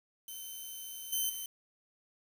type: tone with level steps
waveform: 5% pulse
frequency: 3069 Hz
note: G7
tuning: 37 cents flat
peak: -34 / -22 / -30 dBFS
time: 0.28-1.46 s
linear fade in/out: 2 ms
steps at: 1.12 / 1.29 s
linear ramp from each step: 10 ms
effects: 9-bit